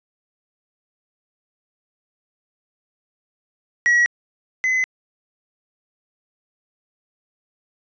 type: tone pair in turn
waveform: triangle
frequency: 1918 / 2032 Hz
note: A#6 / B6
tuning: +49 / +49 cents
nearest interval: minor second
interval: 100 cents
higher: second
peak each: -11 / -15 dBFS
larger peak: first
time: 3.86-4.06 / 4.64-4.84 s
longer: neither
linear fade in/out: 0 ms
effects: resampled to 16000 Hz